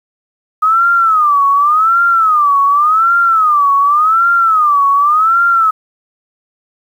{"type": "tone with vibrato", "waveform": "sine", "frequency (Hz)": 1244, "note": "D#6", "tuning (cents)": -1, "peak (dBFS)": -7, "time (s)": [0.62, 5.71], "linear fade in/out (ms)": 10, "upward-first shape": "sine", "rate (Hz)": 0.88, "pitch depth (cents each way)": 190, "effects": ["7-bit"]}